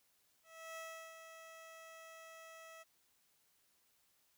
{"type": "tone with ADSR envelope", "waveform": "15% pulse", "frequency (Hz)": 650, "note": "E5", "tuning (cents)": -24, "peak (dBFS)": -39, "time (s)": [0.43, 2.84], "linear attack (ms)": 340, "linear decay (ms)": 360, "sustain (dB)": -8, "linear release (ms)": 22, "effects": ["white hiss -75 dBFS RMS until 4.37 s"]}